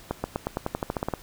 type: accelerating click train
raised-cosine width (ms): 1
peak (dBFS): -12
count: 13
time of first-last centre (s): 0.11-1.138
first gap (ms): 130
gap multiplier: 0.92
effects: pink hiss -49 dBFS RMS until 1.22 s